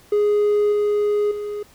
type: tone with level steps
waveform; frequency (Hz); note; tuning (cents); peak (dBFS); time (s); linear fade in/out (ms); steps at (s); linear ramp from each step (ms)
triangle; 415.3; G#4; 0; -12 / -14 / -23; 0.12-1.63; 5; 0.72 / 1.31; 5
effects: tanh soft clip ceiling -9 dBFS + pink hiss -51 dBFS RMS until 1.74 s